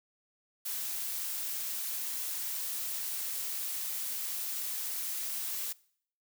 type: noise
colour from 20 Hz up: blue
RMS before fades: -36 dBFS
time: 0.65-5.73 s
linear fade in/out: 10 ms
effects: noise-tail reverb RT60 0.6 s tail -22 dB re dry